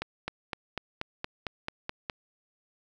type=accelerating click train; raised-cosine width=0.3 ms; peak=-16 dBFS; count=10; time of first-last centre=0.02-2.098 s; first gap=260 ms; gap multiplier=0.97; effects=none